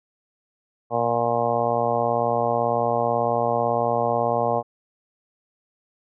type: harmonic tone with a mistuned harmonic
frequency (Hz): 118.1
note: A#2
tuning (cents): +23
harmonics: 1 / 2 / 3 / 4 / 5 / 6 / 7 / 8 / 9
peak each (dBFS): -32 / -32 / -36 / -26 / -25 / -25 / -27 / -34 / -30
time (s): 0.9-4.63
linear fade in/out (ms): 50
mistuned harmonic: 1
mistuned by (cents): +34
effects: none